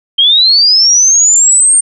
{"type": "linear sweep", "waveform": "sine", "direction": "up", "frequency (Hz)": [3136, 8790], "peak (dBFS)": -4, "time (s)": [0.18, 1.81], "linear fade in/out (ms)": 10, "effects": []}